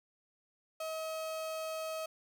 35% pulse tone, 637 Hz, D#5, 41 cents sharp, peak -35 dBFS, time 0.8-2.06 s, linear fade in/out 5 ms, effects none

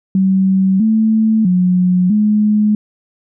sine tone with pitch steps, 190.7 / 219.9 / 181.2 / 211.2 Hz, G3 / A3 / F#3 / G#3, -47 / -1 / -36 / +29 cents, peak -9 dBFS, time 0.15-2.75 s, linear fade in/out 2 ms, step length 650 ms, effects none

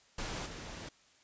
pink noise with level steps, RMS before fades -39 / -45 dBFS, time 0.18-0.89 s, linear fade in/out 5 ms, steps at 0.45 s, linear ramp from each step 20 ms, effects white hiss -65 dBFS RMS until 1.23 s + resampled to 16000 Hz

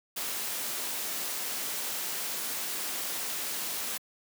white noise, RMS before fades -34 dBFS, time 0.16-3.98 s, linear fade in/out 10 ms, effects high-pass 200 Hz 12 dB/octave

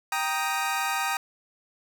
25% pulse chord, Eb major, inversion first, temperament equal with one note detuned, 784 / 935.6 / 1244.5 Hz, G5 / Bb5 / Eb6, 0 / +6 / 0 cents, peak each -26 / -27 / -26 dBFS, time 0.12-1.17 s, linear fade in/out 2 ms, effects none

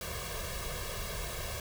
pink noise with comb filter, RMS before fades -38 dBFS, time 0.01-1.6 s, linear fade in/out 2 ms, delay 1.8 ms, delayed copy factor +1, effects none

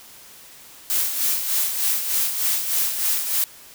blue noise with tremolo, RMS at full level -20 dBFS, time 0.9-3.44 s, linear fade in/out 0 ms, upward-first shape sine, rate 3.3 Hz, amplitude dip 55%, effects white hiss -45 dBFS RMS until 3.74 s

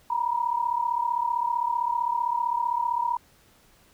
sine tone pair together, 938 / 973.5 Hz, A#5 / B5, +11 / -25 cents, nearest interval minor second, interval 64 cents, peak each -26 dBFS, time 0.1-3.17 s, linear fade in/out 5 ms, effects pink hiss -59 dBFS RMS until 3.93 s

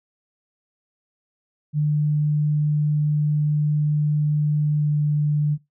sine tone with pitch glide, 149.6 to 148.65 Hz, D3 to D3, +32 to +21 cents, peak -17 dBFS, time 1.73-5.58 s, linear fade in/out 50 ms, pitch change -11 cents, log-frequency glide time 4.76-4.89 s, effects noise-tail reverb RT60 0.2 s tail -21 dB re dry

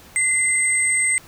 sine tone pair together, 2063 / 8252 Hz, C7 / C9, -25 / -25 cents, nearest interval 2 octaves, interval 2400 cents, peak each -19 dBFS, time 0.16-1.18 s, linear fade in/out 0 ms, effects pink hiss -46 dBFS RMS until 1.27 s

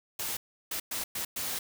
white noise bursts at uneven times, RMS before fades -34 dBFS, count 5, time 0.19-0.37 / 0.71-0.8 / 0.91-1.04 / 1.15-1.25 / 1.36-1.59 s, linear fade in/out 5 ms, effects none

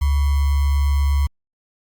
sine tone with sample-and-hold, 70.8 Hz, C#2, 37 cents sharp, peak -14 dBFS, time 0.01-1.27 s, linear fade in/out 10 ms, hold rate 1050 Hz, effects Opus 48 kbps

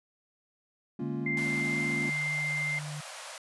triangle chord, Bb minor seventh, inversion third, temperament equal, 207.7 / 233.1 / 277.2 / 349.2 Hz, Ab3 / Bb3 / Db4 / F4, 0 / 0 / 0 / 0 cents, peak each -37 / -34 / -36 / -37 dBFS, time 0.99-2.1 s, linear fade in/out 5 ms
sine tone with pitch glide, 145 to 149.68 Hz, D3 to D3, -22 to +33 cents, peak -36 dBFS, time 1.01-3.01 s, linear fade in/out 10 ms, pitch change +55 cents, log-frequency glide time 1.16-1.26 s
sine tone, 2093 Hz, C7, in tune, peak -29 dBFS, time 1.26-2.79 s, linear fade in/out 5 ms
pink high-pass noise, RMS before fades -43 dBFS, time 1.37-3.38 s, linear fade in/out 2 ms, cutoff 530 Hz, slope 96 dB/octave
effects resampled to 24000 Hz

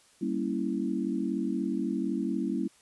sine chord, G diminished seventh, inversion none, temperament equal, 196 / 233.1 / 277.2 / 329.6 Hz, G3 / Bb3 / Db4 / Fb4, 0 / 0 / 0 / 0 cents, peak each -33 dBFS, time 0.21-2.68 s, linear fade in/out 10 ms, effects white hiss -61 dBFS RMS until 2.81 s + resampled to 24000 Hz

